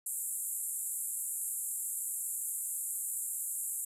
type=band-pass noise; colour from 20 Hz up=pink; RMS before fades=-37 dBFS; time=0.06-3.85 s; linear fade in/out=5 ms; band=7400 to 13000 Hz; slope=96 dB/octave; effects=none

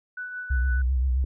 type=tone with tremolo; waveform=sine; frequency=1488 Hz; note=F#6; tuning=9 cents sharp; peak=-30 dBFS; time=0.17-0.82 s; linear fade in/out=5 ms; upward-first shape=triangle; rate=5.8 Hz; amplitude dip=45%
type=tone with vibrato; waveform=sine; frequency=64.3 Hz; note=C2; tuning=30 cents flat; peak=-20 dBFS; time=0.5-1.25 s; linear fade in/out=10 ms; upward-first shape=triangle; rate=7.6 Hz; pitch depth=95 cents each way
type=click; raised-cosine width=3 ms; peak=-30 dBFS; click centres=1.241 s
effects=none

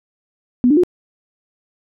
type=tone with pitch steps; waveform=sine; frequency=246.9 / 297 / 357.3 Hz; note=B3 / D4 / F4; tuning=0 / +20 / +40 cents; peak=-9 dBFS; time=0.64-0.835 s; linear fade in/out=0 ms; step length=65 ms; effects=none

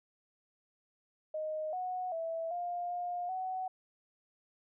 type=tone with pitch steps; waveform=sine; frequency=621 / 734 / 657 / 704 / 709 / 748 Hz; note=D#5 / F#5 / E5 / F5 / F5 / F#5; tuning=-3 / -14 / -6 / +14 / +26 / +19 cents; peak=-34 dBFS; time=1.34-3.68 s; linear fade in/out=5 ms; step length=390 ms; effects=none

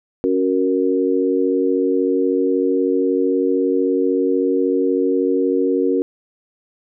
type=chord; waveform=sine; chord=F# major; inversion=second; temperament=equal; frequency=277.2 / 370 / 466.2 Hz; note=C#4 / F#4 / A#4; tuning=0 / 0 / 0 cents; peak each=-19 dBFS; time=0.24-6.02 s; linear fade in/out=0 ms; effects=none

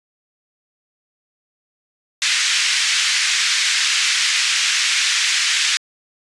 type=band-pass noise; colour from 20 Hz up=pink; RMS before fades=-18 dBFS; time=2.22-5.77 s; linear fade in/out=0 ms; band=1800 to 7200 Hz; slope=24 dB/octave; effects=resampled to 24000 Hz

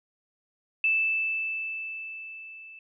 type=tone with level ramp; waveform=sine; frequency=2637 Hz; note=E7; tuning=in tune; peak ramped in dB=-20 to -44 dBFS; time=0.84-2.79 s; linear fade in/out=2 ms; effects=none

